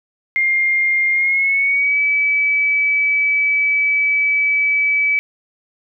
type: tone with pitch glide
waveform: sine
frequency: 2116 to 2294 Hz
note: C7 to D7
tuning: +19 to -41 cents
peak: -13 dBFS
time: 0.36-5.19 s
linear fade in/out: 0 ms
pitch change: +140 cents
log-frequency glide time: 1.12-1.99 s
effects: none